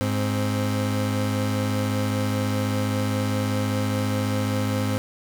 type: tone pair together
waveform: 30% pulse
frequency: 103.83 / 262.1 Hz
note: G#2 / C4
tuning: 0 / +3 cents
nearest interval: octave + major third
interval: 1603 cents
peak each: -21 / -24 dBFS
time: 0.01-4.98 s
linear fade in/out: 0 ms
effects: 9-bit